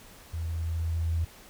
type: tone with level ramp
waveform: sine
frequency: 82.41 Hz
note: E2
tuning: in tune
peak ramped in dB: -30 to -24 dBFS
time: 0.33-1.25 s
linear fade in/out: 10 ms
effects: pink hiss -51 dBFS RMS until 1.49 s

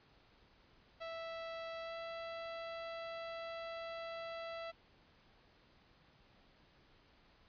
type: tone with pitch glide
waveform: sawtooth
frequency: 659.3 to 664.3 Hz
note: E5 to E5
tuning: 0 to +13 cents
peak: -39 dBFS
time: 1-4.72 s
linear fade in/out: 20 ms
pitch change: +13 cents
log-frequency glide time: 1.82-1.95 s
effects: pink hiss -67 dBFS RMS until 7.48 s + resampled to 11025 Hz

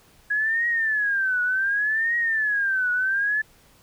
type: tone with vibrato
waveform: sine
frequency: 1665 Hz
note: G#6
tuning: 4 cents sharp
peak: -20 dBFS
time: 0.3-3.42 s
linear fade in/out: 10 ms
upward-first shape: triangle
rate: 0.67 Hz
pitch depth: 230 cents each way
effects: pink hiss -56 dBFS RMS until 3.82 s

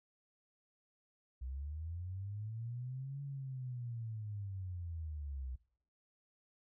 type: linear two-way sweep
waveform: sine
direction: up then down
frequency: 61.74 to 141.5 to 61.74 Hz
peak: -40 dBFS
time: 1.41-5.56 s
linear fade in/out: 10 ms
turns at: 3.22 s
effects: noise-tail reverb RT60 0.6 s tail -20 dB re dry

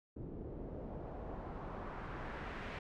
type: noise with low-pass filter sweep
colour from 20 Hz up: pink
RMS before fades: -45 dBFS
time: 0.16-2.79 s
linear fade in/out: 5 ms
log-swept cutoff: 340 to 2300 Hz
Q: 1.3
effects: none

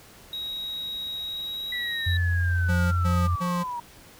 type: tone with pitch glide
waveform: triangle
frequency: 3807 to 3858 Hz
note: A#7 to B7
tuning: +36 to -41 cents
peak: -29 dBFS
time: 0.33-2.17 s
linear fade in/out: 2 ms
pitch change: +23 cents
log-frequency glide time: 1.24-1.98 s
type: linear sweep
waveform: sine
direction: down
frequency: 1975.5 to 940 Hz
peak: -29 dBFS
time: 1.72-3.8 s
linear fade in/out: 5 ms
type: tone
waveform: sine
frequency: 87 Hz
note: F2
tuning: 6 cents flat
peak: -21 dBFS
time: 2.06-3.36 s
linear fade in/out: 10 ms
type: tone bursts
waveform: square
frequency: 176.1 Hz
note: F3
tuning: 15 cents sharp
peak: -26 dBFS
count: 3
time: 2.68-3.64 s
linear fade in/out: 20 ms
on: 240 ms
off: 120 ms
effects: pink hiss -50 dBFS RMS until 4.19 s

